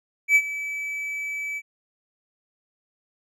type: tone with ADSR envelope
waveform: triangle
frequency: 2300 Hz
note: D7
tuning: 37 cents flat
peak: -10 dBFS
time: 0.28-1.62 s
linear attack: 74 ms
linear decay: 58 ms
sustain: -16 dB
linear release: 50 ms
effects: none